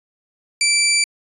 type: tone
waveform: 15% pulse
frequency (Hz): 2333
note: D7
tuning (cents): -12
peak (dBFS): -7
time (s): 0.61-1.04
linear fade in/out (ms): 2
effects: resampled to 24000 Hz